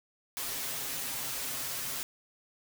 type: noise with comb filter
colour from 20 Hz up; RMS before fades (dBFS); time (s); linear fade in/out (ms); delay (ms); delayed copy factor
white; -36; 0.37-2.03; 0; 7.4; +0.8
effects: none